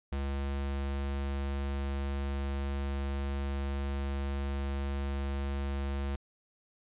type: tone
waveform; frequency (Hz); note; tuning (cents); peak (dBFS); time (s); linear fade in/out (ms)
square; 69.3; C#2; 0; -32; 0.12-6.16; 5
effects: resampled to 8000 Hz